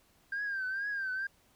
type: tone with vibrato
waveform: sine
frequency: 1587 Hz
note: G6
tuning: 21 cents sharp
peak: -31 dBFS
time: 0.32-1.27 s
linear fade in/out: 5 ms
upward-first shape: triangle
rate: 2.2 Hz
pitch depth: 100 cents each way
effects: tanh soft clip ceiling -29 dBFS + pink hiss -67 dBFS RMS until 1.55 s